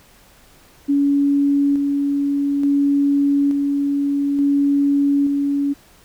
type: tone with tremolo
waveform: sine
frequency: 282.6 Hz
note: C#4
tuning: 34 cents sharp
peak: -13 dBFS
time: 0.88-5.74 s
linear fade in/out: 20 ms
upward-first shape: square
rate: 0.57 Hz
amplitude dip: 30%
effects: pink hiss -50 dBFS RMS until 6.04 s